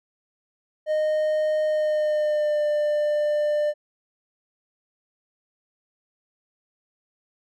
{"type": "tone with pitch glide", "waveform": "triangle", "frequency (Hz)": [616, 596.4], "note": ["D#5", "D5"], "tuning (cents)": [-17, 27], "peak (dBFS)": -18, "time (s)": [0.86, 3.74], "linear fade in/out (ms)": 50, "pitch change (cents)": -56, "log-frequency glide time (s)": [1.65, 2.65], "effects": []}